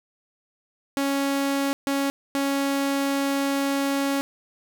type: tone bursts at uneven times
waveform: sawtooth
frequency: 277.2 Hz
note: C#4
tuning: in tune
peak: -18 dBFS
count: 3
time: 0.97-1.73 / 1.87-2.1 / 2.35-4.21 s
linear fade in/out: 0 ms
effects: 9-bit